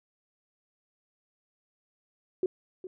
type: tone with echo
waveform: sine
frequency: 370 Hz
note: F#4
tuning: in tune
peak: -23 dBFS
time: 2.43-2.46 s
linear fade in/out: 2 ms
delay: 410 ms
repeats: 1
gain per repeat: -14 dB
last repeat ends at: 2.87 s
effects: none